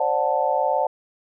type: chord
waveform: sine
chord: D dominant seventh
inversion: third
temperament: just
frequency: 528.6 / 587.3 / 734.2 / 881 Hz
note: C5 / D5 / F#5 / A5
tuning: +18 / 0 / -14 / +2 cents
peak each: -25 / -24 / -24 / -23 dBFS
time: 0-0.87 s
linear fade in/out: 5 ms
effects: none